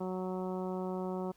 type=harmonic tone; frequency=185.1 Hz; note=F#3; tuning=1 cent sharp; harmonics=1 / 2 / 3 / 4 / 5 / 6 / 7; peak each=-37 / -38 / -43 / -45 / -46 / -51 / -53 dBFS; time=0-1.32 s; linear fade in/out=10 ms; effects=pink hiss -68 dBFS RMS until 1.36 s